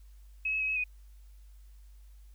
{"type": "tone with pitch steps", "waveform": "sine", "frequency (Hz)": [2564, 2582, 2545, 2573, 2490], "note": ["E7", "E7", "D#7", "E7", "D#7"], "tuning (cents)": [-49, -37, 39, -43, 1], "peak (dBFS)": -28, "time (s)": [0.45, 0.84], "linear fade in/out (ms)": 5, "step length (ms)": 78, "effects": ["added 50 Hz sine -50 dBFS peak until 2.34 s", "white hiss -70 dBFS RMS until 2.34 s"]}